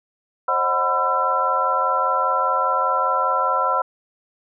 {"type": "tone cluster", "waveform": "sine", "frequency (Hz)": [533, 618, 742, 1003, 1344], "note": ["C5", "D#5", "F#5", "B5", "E6"], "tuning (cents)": [32, -12, 5, 26, 33], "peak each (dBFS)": [-26, -29, -26, -21, -21], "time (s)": [0.48, 3.82], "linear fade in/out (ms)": 5, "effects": []}